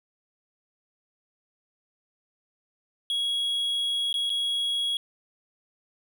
triangle tone with dropouts, 3322 Hz, G#7, in tune, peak -23 dBFS, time 3.1-4.97 s, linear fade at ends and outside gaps 1 ms, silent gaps 4.128-4.141 / 4.295-4.301 s, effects none

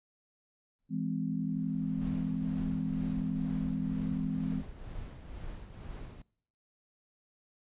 brown noise with exponential growth, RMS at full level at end -45 dBFS, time 0.79-2.08 s, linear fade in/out 0 ms, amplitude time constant 280 ms
sine chord, E augmented, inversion none, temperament just, 164.81 / 206 / 257.5 Hz, E3 / G#3 / B#3, 0 / -14 / -28 cents, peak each -35 / -35 / -35 dBFS, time 0.89-4.63 s, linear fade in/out 50 ms
brown noise with tremolo, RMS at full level -41 dBFS, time 2.01-6.22 s, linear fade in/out 5 ms, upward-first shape triangle, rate 2.1 Hz, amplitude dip 55%
effects noise-tail reverb RT60 0.7 s tail -25 dB re dry + resampled to 8000 Hz

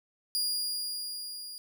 sawtooth tone with level ramp, 4845 Hz, D#8, 47 cents flat, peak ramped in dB -24 to -38 dBFS, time 0.35-1.58 s, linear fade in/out 0 ms, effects none

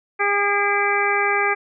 harmonic tone with a mistuned harmonic, 405.5 Hz, G#4, 41 cents flat, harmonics 1 / 2 / 3 / 4 / 5 / 6, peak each -24 / -24 / -24 / -24 / -24 / -24 dBFS, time 0.19-1.55 s, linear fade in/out 20 ms, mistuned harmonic 6, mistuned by -71 cents, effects none

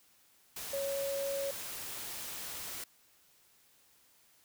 sine tone in noise, 554.4 Hz, C#5, in tune, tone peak -33 dBFS, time 0.73-1.51 s, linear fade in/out 5 ms, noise white, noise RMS -42 dBFS, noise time 0.56-2.84 s, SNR +6 dB, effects white hiss -66 dBFS RMS until 4.44 s

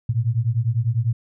sine beating tone pair, 110.8 / 120.8 Hz, A2 / B2, +13 / -38 cents, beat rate 10 Hz, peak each -21 dBFS, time 0.09-1.13 s, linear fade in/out 5 ms, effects none

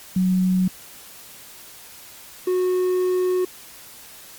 sine / triangle tone pair in turn, 185 / 365.9 Hz, F#3 / F#4, 0 / -19 cents, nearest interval octave, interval 1181 cents, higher second, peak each -16 dBFS, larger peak neither, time 0.16-0.68 / 2.47-3.45 s, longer second, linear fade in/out 5 ms, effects white hiss -43 dBFS RMS until 4.38 s + Opus 48 kbps

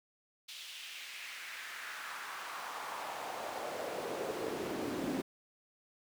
brown noise with high-pass filter sweep, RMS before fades -41 dBFS, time 0.48-5.22 s, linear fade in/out 10 ms, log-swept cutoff 3400 to 260 Hz, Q 2.2, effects none

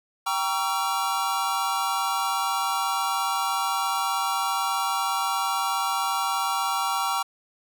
square chord, G diminished seventh, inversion none, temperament just, 784 / 940.8 / 1128.9 / 1354.7 Hz, G5 / Bb5 / Db6 / Fb6, 0 / +16 / +31 / +47 cents, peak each -30 dBFS, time 0.26-7.23 s, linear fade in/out 10 ms, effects none

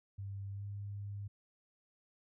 sine tone with pitch glide, 98.9 to 101.15 Hz, G2 to G#2, +16 to -45 cents, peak -40 dBFS, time 0.18-1.28 s, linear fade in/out 10 ms, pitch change +39 cents, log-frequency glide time 0.52-0.64 s, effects none

